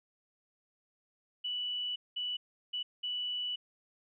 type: tone bursts at uneven times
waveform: sine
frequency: 2960 Hz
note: F#7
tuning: in tune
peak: -33 dBFS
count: 4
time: 1.44-1.96 / 2.16-2.37 / 2.73-2.83 / 3.03-3.56 s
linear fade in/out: 10 ms
effects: none